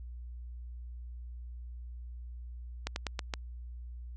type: slowing click train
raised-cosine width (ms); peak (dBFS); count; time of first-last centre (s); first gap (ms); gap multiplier
0.2; -16; 5; 2.87-3.338; 91; 1.17
effects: added 60 Hz sine -41 dBFS peak until 4.16 s + resampled to 24000 Hz